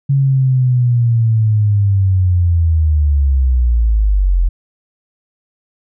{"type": "linear sweep", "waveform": "sine", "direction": "down", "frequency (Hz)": [139.3, 41.79], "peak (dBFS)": -9, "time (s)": [0.09, 4.49], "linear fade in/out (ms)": 10, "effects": []}